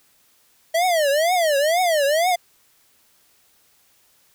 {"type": "tone with vibrato", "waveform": "square", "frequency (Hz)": 639, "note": "D#5", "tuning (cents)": 46, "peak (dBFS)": -17, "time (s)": [0.74, 2.36], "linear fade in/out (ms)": 10, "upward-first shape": "triangle", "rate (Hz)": 2.1, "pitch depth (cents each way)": 280, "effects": ["white hiss -59 dBFS RMS until 4.34 s"]}